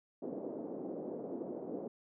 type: band-pass noise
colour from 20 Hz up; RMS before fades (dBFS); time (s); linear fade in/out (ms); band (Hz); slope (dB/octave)
pink; -42; 0.22-1.88; 5; 240 to 550; 24
effects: none